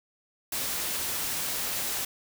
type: noise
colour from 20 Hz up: white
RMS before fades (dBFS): -31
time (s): 0.52-2.05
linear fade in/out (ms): 5
effects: none